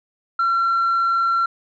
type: tone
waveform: sine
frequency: 1361 Hz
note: F6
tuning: 45 cents flat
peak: -14 dBFS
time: 0.39-1.46 s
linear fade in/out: 5 ms
effects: tanh soft clip ceiling -14 dBFS